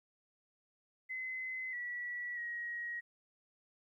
sine tone with pitch steps, 2041 / 1943 / 1895 Hz, C7 / B6 / A#6, -44 / -29 / +28 cents, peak -38 dBFS, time 1.09-3.01 s, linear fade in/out 20 ms, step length 640 ms, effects 13-bit

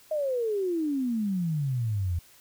sine exponential sweep, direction down, 633 to 82.1 Hz, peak -25 dBFS, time 0.11-2.19 s, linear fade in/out 5 ms, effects white hiss -56 dBFS RMS until 2.4 s

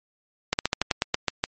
slowing click train, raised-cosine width 0.2 ms, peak -4 dBFS, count 10, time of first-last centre 0.53-1.44 s, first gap 59 ms, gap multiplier 1.13, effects MP3 32 kbps

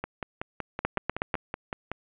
two click trains, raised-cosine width 0.5 ms, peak -10 / -16 dBFS, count 5 / 11, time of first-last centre 0.85-1.342 / 0.04-1.916 s, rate 8.13 / 5.33 Hz, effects resampled to 8000 Hz + 7-bit

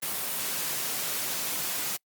white high-pass noise, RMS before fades -31 dBFS, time 0.02-1.97 s, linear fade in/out 10 ms, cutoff 110 Hz, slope 96 dB/octave, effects noise-tail reverb RT60 0.1 s tail -26 dB re dry + Opus 32 kbps

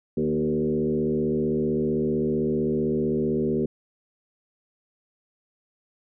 sine tone with frequency modulation, 311.1 Hz, D#4, in tune, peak -21 dBFS, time 0.17-3.66 s, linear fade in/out 5 ms, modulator 75.6 Hz, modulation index 1.9, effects none

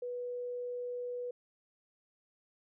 sine tone, 490.4 Hz, B4, 12 cents flat, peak -36 dBFS, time 0.02-1.31 s, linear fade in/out 5 ms, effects none

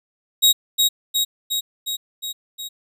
sawtooth tone with echo, 3796 Hz, A#7, 31 cents sharp, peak -8 dBFS, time 0.42-0.53 s, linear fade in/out 20 ms, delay 360 ms, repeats 6, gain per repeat -3 dB, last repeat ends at 2.69 s, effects none

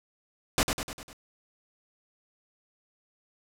pink noise with echo, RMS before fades -23 dBFS, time 0.58-0.63 s, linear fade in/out 0 ms, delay 100 ms, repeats 5, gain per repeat -5 dB, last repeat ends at 1.13 s, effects low-pass 12000 Hz 12 dB/octave

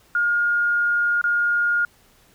sine tone with dropouts, 1422 Hz, F6, 31 cents sharp, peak -17 dBFS, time 0.15-1.85 s, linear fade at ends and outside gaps 2 ms, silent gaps 1.214-1.24 s, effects pink hiss -56 dBFS RMS until 2.34 s

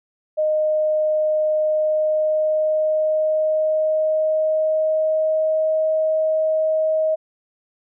sine tone with pitch glide, 617 to 629.6 Hz, D#5 to D#5, -15 to +20 cents, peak -16 dBFS, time 0.37-7.16 s, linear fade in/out 20 ms, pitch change +35 cents, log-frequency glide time 1.6-5.79 s, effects none

